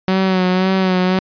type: tone with vibrato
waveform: sawtooth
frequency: 186.5 Hz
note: F#3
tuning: 14 cents sharp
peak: -9 dBFS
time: 0.08-1.19 s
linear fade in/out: 0 ms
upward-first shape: sine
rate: 1.9 Hz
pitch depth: 37 cents each way
effects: resampled to 11025 Hz